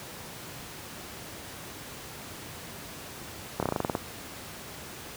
slowing click train, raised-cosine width 1 ms, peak -12 dBFS, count 10, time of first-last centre 3.6-3.952 s, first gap 27 ms, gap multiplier 1.09, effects pink hiss -42 dBFS RMS until 5.16 s + high-pass 80 Hz 12 dB/octave

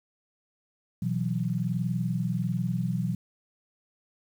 sine chord, B suspended fourth, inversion none, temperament equal, 123.47 / 164.81 / 185 Hz, B2 / E3 / F#3, 0 / 0 / 0 cents, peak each -30 dBFS, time 1.02-3.15 s, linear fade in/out 5 ms, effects 9-bit

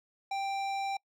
triangle tone with hard clipping, 786 Hz, G5, 4 cents sharp, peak -33 dBFS, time 0.31-0.97 s, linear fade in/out 5 ms, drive 17 dB, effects noise-tail reverb RT60 0.1 s tail -26 dB re dry

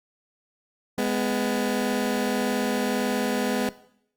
20% pulse tone pair together, 208.3 / 250 Hz, G#3 / B3, +5 / +21 cents, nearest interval minor third, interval 316 cents, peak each -21 dBFS, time 0.98-3.69 s, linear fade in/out 2 ms, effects noise-tail reverb RT60 0.7 s tail -18 dB re dry + Opus 48 kbps

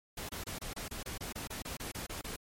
pink noise bursts, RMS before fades -41 dBFS, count 15, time 0.17-2.362 s, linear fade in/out 5 ms, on 120 ms, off 28 ms, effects MP3 64 kbps

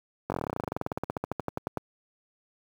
slowing click train, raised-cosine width 1 ms, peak -15 dBFS, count 30, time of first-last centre 0.3-1.773 s, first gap 20 ms, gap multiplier 1.06, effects high-pass 80 Hz 12 dB/octave + 8-bit

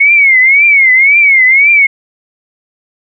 sine tone with vibrato, 2186 Hz, C#7, 25 cents flat, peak -3 dBFS, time 0-1.87 s, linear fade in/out 10 ms, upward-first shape triangle, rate 1.9 Hz, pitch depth 160 cents each way, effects none

